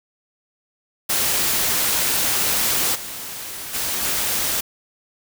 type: noise with level steps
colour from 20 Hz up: white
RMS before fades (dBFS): -20 / -32 / -24 / -22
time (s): 1.09-4.61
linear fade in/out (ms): 10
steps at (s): 2.94 / 3.73 / 4.02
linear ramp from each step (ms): 20
effects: none